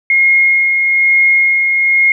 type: tone with tremolo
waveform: sine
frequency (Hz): 2148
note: C7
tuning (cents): +45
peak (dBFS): -6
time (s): 0.1-2.12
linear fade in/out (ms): 2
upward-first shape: sine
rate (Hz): 1.1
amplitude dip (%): 35
effects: none